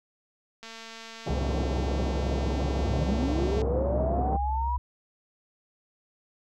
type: click train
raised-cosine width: 0.2 ms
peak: -26 dBFS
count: 676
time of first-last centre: 0.63-3.617 s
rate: 226 Hz
type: band-pass noise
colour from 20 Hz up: pink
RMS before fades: -31 dBFS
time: 1.26-4.37 s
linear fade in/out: 10 ms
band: 100 to 800 Hz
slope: 24 dB/octave
type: tone with pitch glide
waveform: sine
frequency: 67.4 to 66.74 Hz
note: C#2 to C2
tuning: -48 to +35 cents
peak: -27 dBFS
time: 1.3-4.78 s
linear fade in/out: 0 ms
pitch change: -17 cents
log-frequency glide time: 2.55-3.81 s
type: linear sweep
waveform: sine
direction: up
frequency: 58.27 to 987.8 Hz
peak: -28 dBFS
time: 2.81-4.77 s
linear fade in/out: 10 ms
effects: none